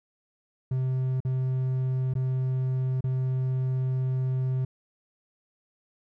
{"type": "tone with dropouts", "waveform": "triangle", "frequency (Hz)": 129.7, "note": "C3", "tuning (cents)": -15, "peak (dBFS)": -22, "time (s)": [0.71, 4.65], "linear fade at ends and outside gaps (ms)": 5, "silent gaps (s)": [[1.204, 1.249], [2.138, 2.152], [3.008, 3.04]], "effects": []}